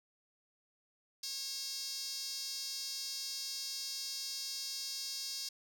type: tone with high-pass filter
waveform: sawtooth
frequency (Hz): 544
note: C#5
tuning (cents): -33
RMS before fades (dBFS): -41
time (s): 1.23-5.49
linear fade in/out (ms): 5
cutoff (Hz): 4900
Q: 4
effects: none